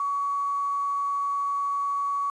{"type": "tone with quantisation", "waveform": "sine", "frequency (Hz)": 1128, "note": "C#6", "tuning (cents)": 30, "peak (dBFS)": -24, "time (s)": [0, 2.3], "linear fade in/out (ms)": 2, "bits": 8, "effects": ["resampled to 22050 Hz"]}